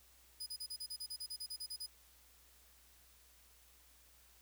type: tone bursts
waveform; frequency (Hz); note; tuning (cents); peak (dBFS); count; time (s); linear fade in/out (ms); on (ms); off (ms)
sawtooth; 4978; D#8; 0; -39; 15; 0.4-1.865; 10; 65; 35
effects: added 60 Hz sine -69 dBFS peak until 4.41 s + white hiss -66 dBFS RMS until 4.41 s